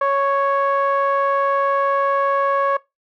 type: tone with low-pass filter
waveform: sawtooth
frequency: 554.4 Hz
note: C#5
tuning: in tune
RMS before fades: -18 dBFS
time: 0.01-2.77 s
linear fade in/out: 5 ms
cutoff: 1300 Hz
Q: 3.9
effects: noise-tail reverb RT60 0.2 s tail -21 dB re dry